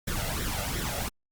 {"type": "noise with flanger", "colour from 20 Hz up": "pink", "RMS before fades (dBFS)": -31, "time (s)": [0.07, 1.09], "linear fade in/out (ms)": 10, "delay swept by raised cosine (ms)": [0.53, 1.53], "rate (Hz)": 2.8, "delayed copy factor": 0.65, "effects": ["Opus 48 kbps"]}